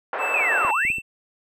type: band-pass noise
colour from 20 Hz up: pink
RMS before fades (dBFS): -27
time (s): 0.13-0.71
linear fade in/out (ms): 2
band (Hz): 490 to 1800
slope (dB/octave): 24
type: tone with pitch glide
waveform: triangle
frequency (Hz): 2637 to 2677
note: E7 to E7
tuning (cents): 0 to +26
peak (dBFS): -23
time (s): 0.18-1.02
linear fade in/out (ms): 50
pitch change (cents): +26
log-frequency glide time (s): 0.42-0.62
type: linear two-way sweep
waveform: sine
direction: down then up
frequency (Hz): 2637 to 812 to 2637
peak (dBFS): -20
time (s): 0.34-0.92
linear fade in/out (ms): 2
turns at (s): 0.72
type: clicks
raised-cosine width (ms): 3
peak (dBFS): -26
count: 4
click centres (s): 0.649 / 0.851 / 0.902 / 0.984
effects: none